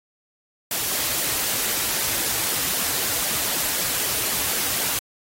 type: noise with flanger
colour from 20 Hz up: white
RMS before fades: -24 dBFS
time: 0.71-4.99 s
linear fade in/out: 2 ms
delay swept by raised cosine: 0.75 to 5.65 ms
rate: 3.9 Hz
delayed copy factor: -0.5
effects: AAC 48 kbps